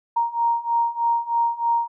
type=beating tone pair; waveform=sine; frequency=932.3 / 935.5 Hz; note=A#5 / A#5; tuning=0 / +6 cents; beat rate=3.2 Hz; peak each=-23 / -21 dBFS; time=0.16-1.88 s; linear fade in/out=10 ms; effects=none